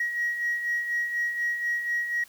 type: beating tone pair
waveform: sine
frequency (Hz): 1898 / 1902.1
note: A#6 / A#6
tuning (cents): +31 / +34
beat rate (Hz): 4.1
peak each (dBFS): -33 / -25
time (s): 0-2.24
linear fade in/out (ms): 5
effects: tanh soft clip ceiling -20 dBFS + white hiss -54 dBFS RMS until 2.28 s